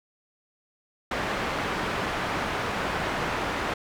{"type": "low-pass noise", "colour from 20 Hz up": "white", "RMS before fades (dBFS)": -29, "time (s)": [1.11, 3.74], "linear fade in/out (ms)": 5, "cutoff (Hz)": 1600, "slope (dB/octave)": 12, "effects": []}